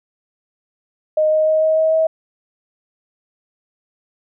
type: tone with pitch steps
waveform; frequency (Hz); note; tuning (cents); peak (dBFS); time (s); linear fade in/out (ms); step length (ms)
sine; 619 / 623.3 / 627.6 / 632 / 636.4 / 640.8; D#5 / D#5 / D#5 / D#5 / D#5 / E5; -9 / +3 / +15 / +27 / +39 / -49; -12; 1.17-2.07; 5; 150
effects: none